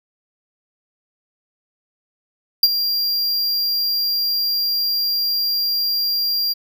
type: tone with ADSR envelope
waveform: square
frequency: 4766 Hz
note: D8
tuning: 25 cents sharp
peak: -7 dBFS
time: 2.63-6.54 s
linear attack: 4 ms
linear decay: 40 ms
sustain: -11 dB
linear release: 20 ms
effects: none